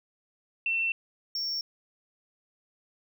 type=tone pair in turn; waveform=sine / triangle; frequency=2694 / 5476 Hz; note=E7 / F8; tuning=+37 / -35 cents; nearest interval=octave; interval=1228 cents; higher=second; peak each=-25 / -28 dBFS; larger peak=first; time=0.66-0.92 / 1.35-1.61 s; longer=neither; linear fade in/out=2 ms; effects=none